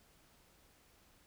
silence, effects pink hiss -67 dBFS RMS until 1.26 s

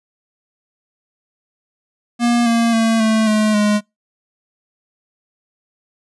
square tone with pitch steps, 237.9 / 231.8 / 225.8 / 220.1 / 214.4 / 208.9 Hz, A#3 / A#3 / A3 / A3 / A3 / G#3, +35 / -10 / +45 / +1 / -45 / +10 cents, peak -13 dBFS, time 2.19-3.81 s, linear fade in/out 50 ms, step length 270 ms, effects noise-tail reverb RT60 0.2 s tail -26 dB re dry + resampled to 24000 Hz

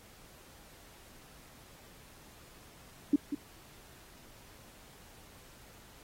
sine tone with echo, 289.2 Hz, D4, 27 cents flat, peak -20 dBFS, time 3.13-3.16 s, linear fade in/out 5 ms, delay 190 ms, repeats 1, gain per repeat -10 dB, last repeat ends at 3.35 s, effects pink hiss -57 dBFS RMS until 6.03 s + AAC 48 kbps

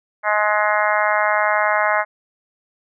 harmonic tone, 210.5 Hz, G#3, 24 cents sharp, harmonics 3 / 4 / 5 / 6 / 7 / 8 / 9 / 10, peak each -21 / -22 / -23 / -24 / -24 / -25 / -26 / -26 dBFS, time 0.23-2.05 s, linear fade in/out 50 ms, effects none

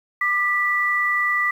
sine tone pair together, 1196 / 1965.4 Hz, D6 / B6, +31 / -9 cents, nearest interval major sixth, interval 860 cents, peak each -23 / -19 dBFS, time 0.21-1.51 s, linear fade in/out 5 ms, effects 8-bit

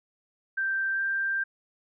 sine tone with pitch glide, 1568 to 1579.8 Hz, G6 to G6, 0 to +13 cents, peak -25 dBFS, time 0.57-1.44 s, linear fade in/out 10 ms, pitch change +13 cents, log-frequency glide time 0.92-1 s, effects none

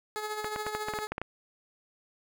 15% pulse tone with tremolo, 425.6 Hz, G#4, 42 cents sharp, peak -25 dBFS, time 0.16-1.07 s, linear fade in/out 0 ms, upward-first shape sine, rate 14 Hz, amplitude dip 50%
clicks, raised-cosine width 0.5 ms, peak -18 dBFS, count 10, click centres 0.445 / 0.561 / 0.666 / 0.75 / 0.885 / 0.937 / 0.988 / 1.12 / 1.181 / 1.216 s
effects none

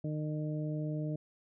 harmonic tone, 152.5 Hz, D#3, 34 cents flat, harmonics 1 / 2 / 3 / 4, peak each -34 / -39 / -47 / -44 dBFS, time 0.04-1.16 s, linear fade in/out 5 ms, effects none

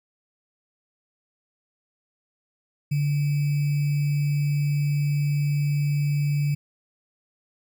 sine tone with sample-and-hold, 145 Hz, D3, 22 cents flat, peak -20 dBFS, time 2.91-6.55 s, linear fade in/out 10 ms, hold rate 2450 Hz, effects none

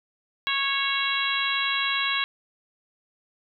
harmonic tone with a mistuned harmonic, 551 Hz, C#5, 11 cents flat, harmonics 2 / 3 / 4 / 5 / 6 / 7, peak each -30 / -30 / -30 / -30 / -30 / -30 dBFS, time 0.47-2.24 s, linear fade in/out 0 ms, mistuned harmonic 7, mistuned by +21 cents, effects none

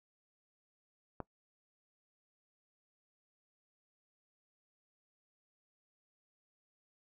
click, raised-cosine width 1 ms, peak -25 dBFS, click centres 1.203 s, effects noise-tail reverb RT60 0.1 s tail -21 dB re dry

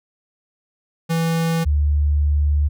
square / sine tone pair in turn, 164.81 / 73.41 Hz, E3 / D2, 0 / 0 cents, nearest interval octave + major second, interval 1400 cents, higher first, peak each -18 / -14 dBFS, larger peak second, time 1.09-1.65 / 1.65-2.69 s, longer second, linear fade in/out 20 ms, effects none

